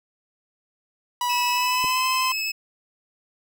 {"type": "tone with pitch glide", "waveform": "45% pulse", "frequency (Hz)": [978, 1032], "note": ["B5", "C6"], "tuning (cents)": [-17, -24], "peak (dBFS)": -22, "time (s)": [1.21, 2.32], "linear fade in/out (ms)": 2, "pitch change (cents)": 93, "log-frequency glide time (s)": [1.49, 2.06]}
{"type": "tone with vibrato", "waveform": "25% pulse", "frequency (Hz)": 2593, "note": "E7", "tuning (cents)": -29, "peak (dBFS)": -21, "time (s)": [1.29, 2.52], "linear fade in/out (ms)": 10, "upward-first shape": "sine", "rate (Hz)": 12, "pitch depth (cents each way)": 9}
{"type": "clicks", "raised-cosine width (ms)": 2, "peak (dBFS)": [-23, -25], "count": 2, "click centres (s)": [1.841, 1.848]}
{"effects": []}